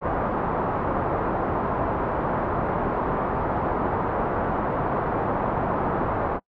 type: low-pass noise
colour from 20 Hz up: white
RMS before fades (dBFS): -25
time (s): 0.01-6.4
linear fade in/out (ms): 50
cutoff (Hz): 1100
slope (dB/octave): 24
effects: noise-tail reverb RT60 0.1 s tail -26 dB re dry